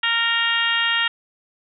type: harmonic tone with a mistuned harmonic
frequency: 463.2 Hz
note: A#4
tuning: 11 cents flat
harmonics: 2 / 3 / 4 / 5 / 6 / 7 / 8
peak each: -31 / -25 / -22 / -31 / -23 / -25 / -31 dBFS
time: 0.03-1.08 s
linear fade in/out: 5 ms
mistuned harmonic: 6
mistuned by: +17 cents
effects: none